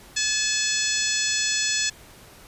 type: harmonic tone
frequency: 860 Hz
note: A5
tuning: 40 cents flat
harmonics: 2 / 3 / 4 / 5 / 6 / 7 / 8 / 9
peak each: -30 / -30 / -30 / -30 / -30 / -30 / -30 / -30 dBFS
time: 0.16-1.9 s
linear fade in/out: 10 ms
effects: pink hiss -48 dBFS RMS until 2.47 s + resampled to 32000 Hz